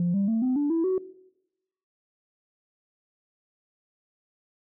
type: tone with pitch steps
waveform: sine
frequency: 174.61 / 198.27 / 225.1 / 255.6 / 290.3 / 329.6 / 374.3 Hz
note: F3 / G3 / A3 / C4 / D4 / E4 / F#4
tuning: 0 / +20 / +40 / -40 / -20 / 0 / +20 cents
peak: -20 dBFS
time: 0-0.98 s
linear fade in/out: 2 ms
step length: 140 ms
effects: noise-tail reverb RT60 0.9 s tail -20 dB re dry + tanh soft clip ceiling -19 dBFS